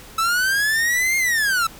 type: linear two-way sweep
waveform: 45% pulse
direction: up then down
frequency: 1300 to 2139 to 1300 Hz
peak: -17 dBFS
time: 0.18-1.67 s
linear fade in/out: 5 ms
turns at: 1.17 s
effects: pink hiss -42 dBFS RMS until 1.79 s